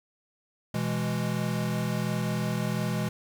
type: chord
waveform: square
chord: E major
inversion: second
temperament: equal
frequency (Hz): 123.47 / 164.81 / 207.7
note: B2 / E3 / G#3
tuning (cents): 0 / 0 / 0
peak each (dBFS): -32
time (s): 0.74-3.09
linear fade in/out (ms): 5
effects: 10-bit

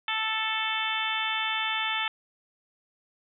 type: harmonic tone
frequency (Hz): 440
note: A4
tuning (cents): 0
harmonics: 2 / 3 / 4 / 5 / 6 / 7 / 8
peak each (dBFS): -34 / -34 / -34 / -34 / -34 / -34 / -34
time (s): 0.08-2.08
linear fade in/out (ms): 2
effects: none

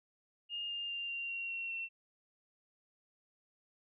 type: tone with pitch steps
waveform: sine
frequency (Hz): 2833 / 2812 / 2791 / 2770 / 2749 / 2729 / 2708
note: F7 / F7 / F7 / F7 / F7 / F7 / E7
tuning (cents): +24 / +11 / -2 / -15 / -28 / -41 / +46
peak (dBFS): -37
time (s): 0.49-1.89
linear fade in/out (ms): 50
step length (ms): 200
effects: none

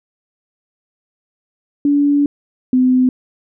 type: tone pair in turn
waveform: sine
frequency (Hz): 287.2 / 254.7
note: D4 / C4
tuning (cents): -39 / -46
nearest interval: major second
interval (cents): 207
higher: first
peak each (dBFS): -10 / -9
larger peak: second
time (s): 1.85-2.26 / 2.73-3.09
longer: first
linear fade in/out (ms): 2
effects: none

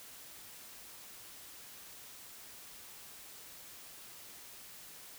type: silence
effects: white hiss -52 dBFS RMS until 5.18 s

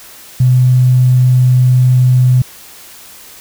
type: tone with tanh clipping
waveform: triangle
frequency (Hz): 126.6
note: B2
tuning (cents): +43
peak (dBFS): -5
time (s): 0.4-2.42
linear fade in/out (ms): 5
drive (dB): 3
effects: white hiss -36 dBFS RMS until 3.4 s

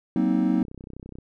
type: chord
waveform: triangle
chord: C half-diminished seventh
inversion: second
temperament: just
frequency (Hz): 188.37 / 235.5 / 261.6 / 314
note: Gb3 / Bb3 / C4 / Eb4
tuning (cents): +31 / +18 / 0 / +16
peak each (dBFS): -23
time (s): 0.16-0.63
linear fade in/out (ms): 2
type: click train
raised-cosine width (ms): 3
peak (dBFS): -27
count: 19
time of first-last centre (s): 0.62-1.186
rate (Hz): 31.8
effects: none

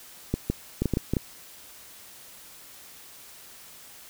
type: clicks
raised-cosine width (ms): 3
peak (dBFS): -11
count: 8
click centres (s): 0.34 / 0.5 / 0.82 / 0.857 / 0.937 / 0.971 / 1.136 / 1.168
effects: white hiss -48 dBFS RMS until 4.09 s

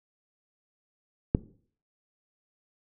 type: click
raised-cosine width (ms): 3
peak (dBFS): -7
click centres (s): 1.349
effects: noise-tail reverb RT60 0.5 s tail -19 dB re dry

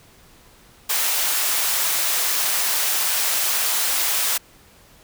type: high-pass noise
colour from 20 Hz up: white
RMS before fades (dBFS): -21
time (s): 0.89-4.38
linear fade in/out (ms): 10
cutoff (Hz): 620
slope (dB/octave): 12
effects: pink hiss -51 dBFS RMS until 5.03 s

